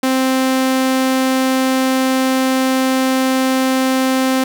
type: tone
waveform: sawtooth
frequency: 261.6 Hz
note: C4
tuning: in tune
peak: -9 dBFS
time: 0.03-4.44 s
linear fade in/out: 5 ms
effects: none